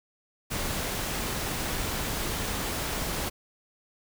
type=noise; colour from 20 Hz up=pink; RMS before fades=-31 dBFS; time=0.5-3.3 s; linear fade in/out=20 ms; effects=none